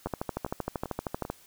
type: two click trains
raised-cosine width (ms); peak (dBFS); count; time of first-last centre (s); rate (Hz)
1; -22 / -16; 4 / 17; 0.07-1.251 / 0.06-1.3; 2.54 / 12.9
effects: white hiss -57 dBFS RMS until 1.46 s